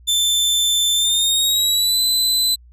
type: tone with pitch glide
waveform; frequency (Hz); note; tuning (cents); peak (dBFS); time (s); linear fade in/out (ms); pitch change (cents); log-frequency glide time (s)
sawtooth; 3541 to 4021; A7 to B7; +10 to +30; -12; 0.07-2.56; 20; +220; 0.94-2
effects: added 60 Hz sine -43 dBFS peak until 2.72 s + resampled to 32000 Hz